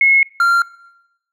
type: tone pair in turn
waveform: sine / triangle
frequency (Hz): 2175 / 1384.1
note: C#7 / F6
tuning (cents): -33 / -16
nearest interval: minor sixth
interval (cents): 783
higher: first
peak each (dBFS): -8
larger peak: neither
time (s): 0.01-0.23 / 0.4-0.62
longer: neither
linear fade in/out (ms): 2
effects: noise-tail reverb RT60 0.9 s tail -22 dB re dry